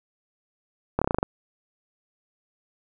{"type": "slowing click train", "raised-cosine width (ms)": 1, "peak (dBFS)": -8, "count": 8, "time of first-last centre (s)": [0.99, 1.229], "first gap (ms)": 26, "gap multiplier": 1.09, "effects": []}